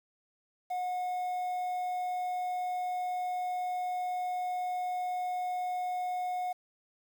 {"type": "tone with quantisation", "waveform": "triangle", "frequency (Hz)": 726, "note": "F#5", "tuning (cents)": -33, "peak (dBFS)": -29, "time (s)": [0.7, 6.53], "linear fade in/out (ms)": 10, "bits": 9, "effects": []}